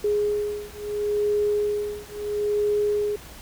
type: beating tone pair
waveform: sine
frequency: 415.3 / 416.04 Hz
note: G#4 / G#4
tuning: 0 / +3 cents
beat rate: 0.74 Hz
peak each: -25 dBFS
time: 0.04-3.16 s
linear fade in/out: 5 ms
effects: added 60 Hz sine -49 dBFS peak until 3.41 s + pink hiss -44 dBFS RMS until 3.41 s